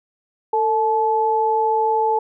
sine tone pair together, 448.4 / 864.3 Hz, A4 / A5, +33 / -31 cents, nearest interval major seventh, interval 1136 cents, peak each -20 / -17 dBFS, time 0.53-2.19 s, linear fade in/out 5 ms, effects none

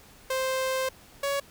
sawtooth tone pair in turn, 523.3 / 560.2 Hz, C5 / C#5, 0 / +18 cents, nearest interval minor second, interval 118 cents, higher second, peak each -22 dBFS, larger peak neither, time 0.3-0.89 / 1.23-1.4 s, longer first, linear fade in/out 5 ms, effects pink hiss -53 dBFS RMS until 1.5 s

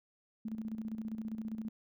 sine tone with tremolo, 220 Hz, A3, in tune, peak -35 dBFS, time 0.45-1.69 s, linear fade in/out 5 ms, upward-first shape square, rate 15 Hz, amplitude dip 60%, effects none

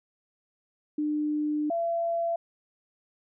sine tone pair in turn, 300.1 / 675.8 Hz, D4 / E5, +38 / +43 cents, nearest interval octave + major second, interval 1405 cents, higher second, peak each -25 dBFS, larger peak neither, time 0.98-1.7 / 1.7-2.36 s, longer first, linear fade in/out 5 ms, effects none

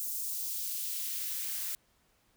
blue noise with high-pass filter sweep, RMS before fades -36 dBFS, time 0-1.75 s, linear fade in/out 0 ms, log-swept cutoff 7300 to 1200 Hz, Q 0.92, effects pink hiss -70 dBFS RMS until 2.36 s

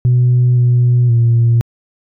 sine tone with pitch steps, 123.8 / 122.3 / 117.1 Hz, B2 / B2 / A#2, +5 / -16 / +8 cents, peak -6 dBFS, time 0.05-1.61 s, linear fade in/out 0 ms, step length 520 ms, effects tanh soft clip ceiling -5 dBFS

